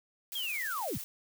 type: noise with tremolo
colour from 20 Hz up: blue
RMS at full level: -40 dBFS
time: 0.32-1.04 s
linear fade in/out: 0 ms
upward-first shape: sine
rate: 18 Hz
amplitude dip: 30%
type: linear sweep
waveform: sine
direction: down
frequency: 3340 to 65.7 Hz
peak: -33 dBFS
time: 0.35-0.98 s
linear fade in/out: 5 ms
effects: none